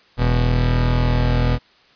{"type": "tone pair together", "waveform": "35% pulse", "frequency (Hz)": [40.78, 122.2], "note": ["E1", "B2"], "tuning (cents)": [-18, -18], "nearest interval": "octave + perfect fifth", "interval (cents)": 1900, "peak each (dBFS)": -16, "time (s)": [0.17, 1.59], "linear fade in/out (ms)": 50, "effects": ["white hiss -53 dBFS RMS until 1.95 s", "resampled to 11025 Hz"]}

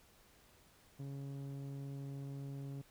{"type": "tone with low-pass filter", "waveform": "sawtooth", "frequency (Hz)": 138.59, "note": "C#3", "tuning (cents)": 0, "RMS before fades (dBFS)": -45, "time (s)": [0.99, 2.82], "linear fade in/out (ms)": 10, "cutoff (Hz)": 360, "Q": 0.61, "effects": ["pink hiss -66 dBFS RMS until 2.9 s"]}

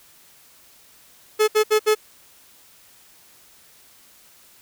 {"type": "tone bursts", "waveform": "45% pulse", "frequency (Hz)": 429.5, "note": "A4", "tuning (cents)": -42, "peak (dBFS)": -14, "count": 4, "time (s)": [1.39, 1.951], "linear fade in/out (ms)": 20, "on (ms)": 90, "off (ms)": 67, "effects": ["white hiss -52 dBFS RMS until 4.61 s"]}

